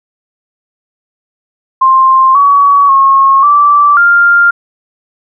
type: tone with pitch steps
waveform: sine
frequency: 1054 / 1130 / 1087 / 1164 / 1398 Hz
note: C6 / C#6 / C#6 / D6 / F6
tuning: +12 / +33 / -34 / -16 / +1 cents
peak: -3 dBFS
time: 1.81-4.51 s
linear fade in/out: 10 ms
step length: 540 ms
effects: none